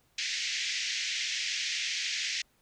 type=band-pass noise; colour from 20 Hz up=pink; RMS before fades=-33 dBFS; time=0.18-2.42 s; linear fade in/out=5 ms; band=1900 to 6600 Hz; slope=48 dB/octave; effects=pink hiss -69 dBFS RMS until 2.61 s